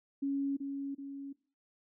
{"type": "tone with echo", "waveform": "sine", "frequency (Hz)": 277.4, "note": "C#4", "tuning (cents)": 1, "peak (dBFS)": -30, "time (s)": [0.22, 0.57], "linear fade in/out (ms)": 10, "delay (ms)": 380, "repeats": 2, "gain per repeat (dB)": -5, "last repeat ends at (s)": 1.33, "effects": ["noise-tail reverb RT60 0.4 s tail -19 dB re dry"]}